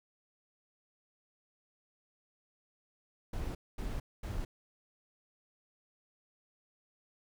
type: noise bursts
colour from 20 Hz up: brown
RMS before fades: -37 dBFS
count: 3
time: 3.33-4.45 s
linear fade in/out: 5 ms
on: 220 ms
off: 230 ms
effects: none